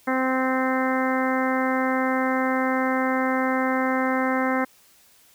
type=harmonic tone; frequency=260.2 Hz; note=C4; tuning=9 cents flat; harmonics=1 / 2 / 3 / 4 / 5 / 6 / 7 / 8; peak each=-24 / -27 / -29 / -30 / -31 / -32 / -32 / -33 dBFS; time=0.07-4.65 s; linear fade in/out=10 ms; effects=white hiss -56 dBFS RMS until 5.34 s